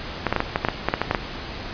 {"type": "clicks", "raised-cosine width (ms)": 0.5, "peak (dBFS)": -4, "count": 12, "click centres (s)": [0.267, 0.326, 0.363, 0.404, 0.559, 0.649, 0.686, 0.886, 0.939, 1.016, 1.111, 1.148], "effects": ["pink hiss -33 dBFS RMS until 1.73 s", "resampled to 11025 Hz"]}